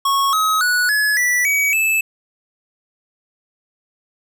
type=tone with pitch steps; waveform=square; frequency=1102 / 1273.2 / 1471 / 1699.5 / 1963.5 / 2269 / 2621 Hz; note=C#6 / D#6 / F#6 / G#6 / B6 / C#7 / E7; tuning=-11 / +39 / -11 / +39 / -11 / +40 / -11 cents; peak=-15 dBFS; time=0.05-2.01 s; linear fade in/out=5 ms; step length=280 ms; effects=none